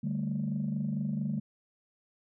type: chord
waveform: sine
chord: D suspended fourth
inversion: none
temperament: just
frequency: 146.83 / 195.78 / 220.2 Hz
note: D3 / G3 / A3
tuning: 0 / -2 / +2 cents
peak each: -33 dBFS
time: 0.03-1.4 s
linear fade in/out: 10 ms
effects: tanh soft clip ceiling -23 dBFS